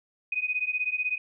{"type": "beating tone pair", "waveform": "sine", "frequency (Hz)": [2489, 2505], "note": ["D#7", "D#7"], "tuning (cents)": [0, 11], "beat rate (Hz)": 16, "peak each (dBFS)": -29, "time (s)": [0.32, 1.18], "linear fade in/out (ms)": 5, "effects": []}